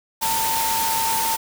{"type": "tone in noise", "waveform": "sine", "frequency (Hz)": 902, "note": "A5", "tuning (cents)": 43, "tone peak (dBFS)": -22, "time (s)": [0.21, 1.37], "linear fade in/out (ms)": 20, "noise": "white", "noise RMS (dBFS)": -24, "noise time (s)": [0.21, 1.37], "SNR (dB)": -1, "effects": []}